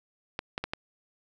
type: clicks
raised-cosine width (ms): 0.3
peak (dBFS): -15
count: 4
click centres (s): 0.391 / 0.579 / 0.64 / 0.735
effects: none